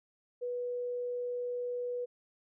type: tone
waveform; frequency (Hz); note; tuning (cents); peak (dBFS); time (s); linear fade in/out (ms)
sine; 489.7; B4; -15; -33; 0.41-2.06; 20
effects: none